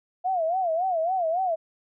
sine tone with vibrato, 698.5 Hz, F5, in tune, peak -22 dBFS, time 0.24-1.56 s, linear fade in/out 20 ms, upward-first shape sine, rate 3.6 Hz, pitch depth 160 cents each way, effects none

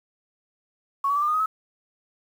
sine tone with pitch steps, 1108.7 / 1137.2 / 1166.5 / 1196.5 / 1227.3 / 1258.9 / 1291.3 Hz, C#6 / C#6 / D6 / D6 / D#6 / D#6 / E6, 0 / +44 / -12 / +32 / -24 / +20 / -36 cents, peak -20 dBFS, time 1.04-1.46 s, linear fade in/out 5 ms, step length 60 ms, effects 8-bit

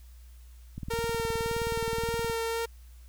click train, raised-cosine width 5 ms, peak -24 dBFS, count 30, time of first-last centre 0.78-2.298 s, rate 19.1 Hz
sawtooth tone with vibrato, 459.1 Hz, A#4, 26 cents flat, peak -25 dBFS, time 0.9-2.66 s, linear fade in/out 10 ms, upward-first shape sine, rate 1.8 Hz, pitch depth 13 cents each way
effects added 60 Hz sine -47 dBFS peak until 3.08 s + white hiss -63 dBFS RMS until 3.08 s

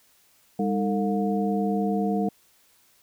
sine tone cluster, 200.8 / 310.6 / 450.8 / 717 Hz, G3 / D#4 / A4 / F5, +42 / -3 / +42 / +45 cents, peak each -24 / -31 / -29 / -30 dBFS, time 0.59-2.29 s, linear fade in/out 5 ms, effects white hiss -61 dBFS RMS until 3.02 s

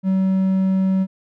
triangle tone, 190 Hz, F#3, 46 cents sharp, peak -13 dBFS, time 0.03-1.07 s, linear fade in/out 50 ms, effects none

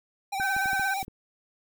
square tone with vibrato, 784 Hz, G5, in tune, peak -29 dBFS, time 0.32-1.03 s, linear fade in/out 10 ms, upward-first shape sine, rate 17 Hz, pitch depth 54 cents each way
clicks, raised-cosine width 3 ms, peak -28 dBFS, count 7, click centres 0.399 / 0.565 / 0.658 / 0.732 / 0.796 / 1.029 / 1.081 s
sine tone, 1542 Hz, G6, 29 cents flat, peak -26 dBFS, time 0.4-0.94 s, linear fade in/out 5 ms
blue noise, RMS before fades -43 dBFS, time 0.42-1.05 s, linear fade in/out 5 ms
effects none

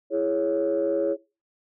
sine chord, C# minor, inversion first, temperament just, 332.6 / 415.8 / 554.4 Hz, E4 / G#4 / C#5, +16 / +2 / 0 cents, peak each -26 / -26 / -23 dBFS, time 0.1-1.17 s, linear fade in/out 50 ms, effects noise-tail reverb RT60 0.3 s tail -21 dB re dry + tanh soft clip ceiling -15 dBFS

